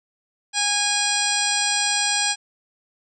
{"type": "harmonic tone", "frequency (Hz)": 821, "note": "G#5", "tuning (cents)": -20, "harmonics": [1, 2, 3, 4, 5, 6, 7, 9, 10], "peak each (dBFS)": [-28, -28, -28, -28, -28, -28, -28, -28, -28], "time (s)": [0.53, 2.36], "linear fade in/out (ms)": 50, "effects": []}